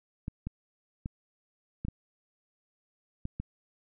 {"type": "clicks", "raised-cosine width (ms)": 5, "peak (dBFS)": -22, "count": 7, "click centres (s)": [0.281, 0.47, 1.059, 1.85, 1.884, 3.254, 3.4], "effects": []}